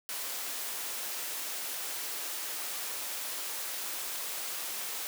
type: high-pass noise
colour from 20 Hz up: white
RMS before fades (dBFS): -37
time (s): 0.09-5.07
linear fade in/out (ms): 0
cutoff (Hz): 370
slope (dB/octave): 12
effects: none